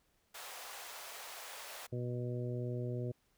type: high-pass noise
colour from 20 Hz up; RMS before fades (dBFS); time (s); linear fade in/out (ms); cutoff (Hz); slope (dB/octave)
pink; -48; 0.34-1.87; 10; 570; 24
type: harmonic tone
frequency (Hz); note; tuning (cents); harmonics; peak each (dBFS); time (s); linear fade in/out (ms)
122.6; B2; -12; 1 / 2 / 3 / 4 / 5; -37 / -45 / -43 / -46 / -49; 1.92-3.12; 10
effects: pink hiss -75 dBFS RMS until 3.37 s